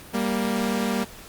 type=tone pair together; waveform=sawtooth; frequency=196.8 / 234 Hz; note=G3 / A#3; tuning=+7 / +7 cents; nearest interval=minor third; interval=300 cents; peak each=-22 / -21 dBFS; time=0.13-1.05 s; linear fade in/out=20 ms; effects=pink hiss -44 dBFS RMS until 1.28 s + Opus 48 kbps